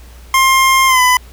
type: tone with pitch glide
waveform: 25% pulse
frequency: 1060 to 1001.7 Hz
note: C6 to B5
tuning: +22 to +24 cents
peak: -4 dBFS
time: 0.34-1.17 s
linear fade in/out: 2 ms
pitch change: -98 cents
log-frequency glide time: 0.87-1.01 s
effects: added 60 Hz sine -35 dBFS peak until 1.32 s + pink hiss -44 dBFS RMS until 1.32 s